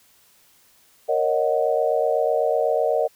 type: chord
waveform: sine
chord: D# minor seventh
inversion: second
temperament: equal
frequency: 466.2 / 554.4 / 622.3 / 740 Hz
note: A#4 / C#5 / D#5 / F#5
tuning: 0 / 0 / 0 / 0 cents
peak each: -23 / -24 / -22 / -26 dBFS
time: 1.08-3.08 s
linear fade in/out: 20 ms
effects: white hiss -57 dBFS RMS until 3.15 s